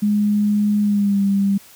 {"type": "tone with pitch glide", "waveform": "sine", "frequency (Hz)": [207.7, 198.09], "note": ["G#3", "G3"], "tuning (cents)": [0, 18], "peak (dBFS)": -14, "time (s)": [0.02, 1.58], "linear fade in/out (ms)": 10, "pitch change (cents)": -82, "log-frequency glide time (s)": [0.81, 1.21], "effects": ["white hiss -46 dBFS RMS until 1.75 s"]}